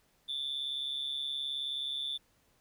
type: tone with amplitude modulation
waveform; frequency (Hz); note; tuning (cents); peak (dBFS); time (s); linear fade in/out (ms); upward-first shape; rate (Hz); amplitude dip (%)
triangle; 3520; A7; 0; -27; 0.28-2.18; 20; sine; 139; 80
effects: tanh soft clip ceiling -29 dBFS + pink hiss -70 dBFS RMS until 2.6 s